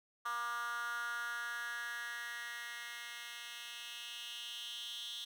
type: tone with high-pass filter sweep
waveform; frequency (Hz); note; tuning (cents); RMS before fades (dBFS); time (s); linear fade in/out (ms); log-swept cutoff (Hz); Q
10% pulse; 237.3; A#3; +31; -43; 0.25-5.25; 10; 1200 to 3400; 5.1
effects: none